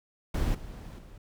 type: noise with level steps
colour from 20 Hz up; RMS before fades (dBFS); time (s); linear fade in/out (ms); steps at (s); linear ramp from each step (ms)
brown; -28 / -42 / -48; 0.34-1.18; 5; 0.54 / 0.98; 10
effects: none